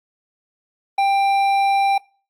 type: tone with hard clipping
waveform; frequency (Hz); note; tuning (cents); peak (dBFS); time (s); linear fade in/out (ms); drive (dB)
sine; 790; G5; +13; -16; 0.98-1.98; 5; 9
effects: noise-tail reverb RT60 0.4 s tail -25 dB re dry + AAC 64 kbps